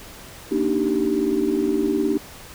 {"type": "chord", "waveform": "sine", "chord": "Eb major seventh", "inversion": "second", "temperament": "just", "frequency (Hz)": [233.3, 291.7, 311.1, 388.9], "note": ["Bb3", "D4", "Eb4", "G4"], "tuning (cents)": [2, -12, 0, -14], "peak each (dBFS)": [-26, -23, -23, -22], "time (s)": [0.51, 2.18], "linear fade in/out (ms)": 10, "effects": ["tanh soft clip ceiling -9 dBFS", "pink hiss -41 dBFS RMS until 2.54 s"]}